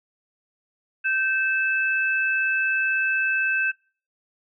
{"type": "tone pair together", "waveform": "sine", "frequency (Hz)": [1555, 2619], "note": ["G6", "E7"], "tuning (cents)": [-14, -12], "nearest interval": "major sixth", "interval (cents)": 902, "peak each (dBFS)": [-22, -24], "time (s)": [1.04, 3.72], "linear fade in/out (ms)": 20, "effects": ["noise-tail reverb RT60 0.4 s tail -24 dB re dry"]}